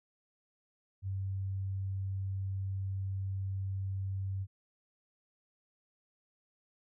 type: tone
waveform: sine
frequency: 96.5 Hz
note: G2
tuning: 27 cents flat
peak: -33 dBFS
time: 1.02-4.47 s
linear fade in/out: 50 ms
effects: none